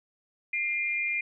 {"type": "tone pair together", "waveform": "sine", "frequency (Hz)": [2097, 2408], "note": ["C7", "D7"], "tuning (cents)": [3, 43], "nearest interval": "major second", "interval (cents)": 240, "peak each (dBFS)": [-31, -28], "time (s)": [0.53, 1.21], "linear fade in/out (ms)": 5, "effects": []}